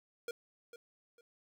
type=tone with echo; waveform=square; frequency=472.1 Hz; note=A#4; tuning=22 cents sharp; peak=-38 dBFS; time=0.28-0.31 s; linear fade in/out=2 ms; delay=450 ms; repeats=2; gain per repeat=-12 dB; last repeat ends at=1.21 s; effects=13-bit